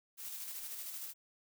blue noise with tremolo, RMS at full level -43 dBFS, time 0.17-1.14 s, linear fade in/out 50 ms, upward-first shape square, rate 13 Hz, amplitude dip 30%, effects none

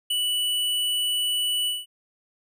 square tone with ADSR envelope, 2960 Hz, F#7, in tune, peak -21 dBFS, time 0.1-1.86 s, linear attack 9 ms, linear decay 3 ms, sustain -2 dB, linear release 190 ms, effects none

